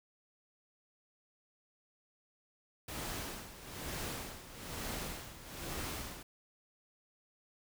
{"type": "noise with tremolo", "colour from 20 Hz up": "pink", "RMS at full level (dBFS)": -40, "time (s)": [2.88, 6.23], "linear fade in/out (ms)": 5, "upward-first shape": "sine", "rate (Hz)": 1.1, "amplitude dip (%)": 75, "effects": []}